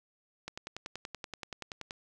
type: click train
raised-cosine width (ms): 0.2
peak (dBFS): -22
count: 16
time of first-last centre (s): 0.48-1.909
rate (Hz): 10.5
effects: none